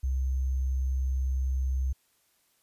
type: tone with sample-and-hold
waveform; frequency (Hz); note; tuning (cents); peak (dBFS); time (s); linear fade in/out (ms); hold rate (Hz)
sine; 65.41; C2; 0; -25; 0.03-1.93; 10; 6300
effects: white hiss -69 dBFS RMS until 2.62 s + resampled to 32000 Hz